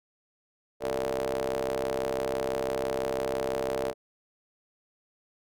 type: ring-modulated tone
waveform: sawtooth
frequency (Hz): 66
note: C2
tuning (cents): +16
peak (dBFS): -21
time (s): 0.8-3.94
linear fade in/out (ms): 50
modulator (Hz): 515
effects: none